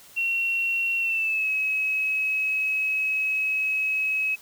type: tone with pitch glide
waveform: sine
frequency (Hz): 2729 to 2561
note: F7 to D#7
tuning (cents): -41 to +49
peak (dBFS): -22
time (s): 0.16-4.36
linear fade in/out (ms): 20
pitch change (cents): -110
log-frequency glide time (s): 0.99-1.5
effects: white hiss -50 dBFS RMS until 4.41 s